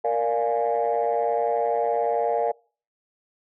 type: chord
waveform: sine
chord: Bb dominant seventh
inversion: none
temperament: equal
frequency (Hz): 466.2 / 587.3 / 698.5 / 830.6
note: Bb4 / D5 / F5 / Ab5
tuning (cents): 0 / 0 / 0 / 0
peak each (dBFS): -24 / -26 / -24 / -27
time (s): 0.04-2.52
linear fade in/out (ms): 10
effects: noise-tail reverb RT60 0.4 s tail -26 dB re dry + tanh soft clip ceiling -14 dBFS